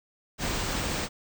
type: band-stop noise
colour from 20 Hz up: pink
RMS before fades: -30 dBFS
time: 0.38-1.09 s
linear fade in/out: 50 ms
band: 9000 to 15000 Hz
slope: 96 dB/octave
effects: none